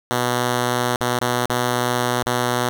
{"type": "tone with dropouts", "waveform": "5% pulse", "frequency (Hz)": 122.7, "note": "B2", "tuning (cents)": -11, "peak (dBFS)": -7, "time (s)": [0.11, 2.69], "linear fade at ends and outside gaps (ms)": 0, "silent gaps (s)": [[0.959, 1.008], [1.189, 1.214], [1.457, 1.497], [2.228, 2.262]], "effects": []}